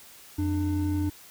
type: tone pair together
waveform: triangle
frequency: 88.9 / 299 Hz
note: F2 / D4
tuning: +31 / +31 cents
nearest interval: octave + major sixth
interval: 2100 cents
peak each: -25 / -25 dBFS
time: 0.38-1.1 s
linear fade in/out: 10 ms
effects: white hiss -50 dBFS RMS until 1.3 s